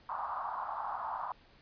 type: band-pass noise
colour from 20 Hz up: white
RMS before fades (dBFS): -38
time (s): 0.09-1.32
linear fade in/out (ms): 2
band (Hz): 740 to 1200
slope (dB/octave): 48
effects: pink hiss -62 dBFS RMS until 1.61 s + resampled to 11025 Hz